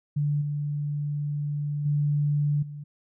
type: tone with level steps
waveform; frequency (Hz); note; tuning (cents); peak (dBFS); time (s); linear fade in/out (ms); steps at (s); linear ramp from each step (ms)
sine; 146.4; D3; -5; -22 / -26 / -21 / -35; 0.16-2.84; 10; 0.41 / 1.85 / 2.62; 10
effects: none